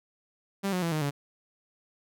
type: tone with pitch steps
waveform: sawtooth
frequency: 197 / 181.7 / 167.58 / 154.56 / 142.56 Hz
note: G3 / F#3 / E3 / D#3 / C#3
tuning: +9 / -31 / +29 / -11 / +49 cents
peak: -23 dBFS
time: 0.63-1.11 s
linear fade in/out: 20 ms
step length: 96 ms
effects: none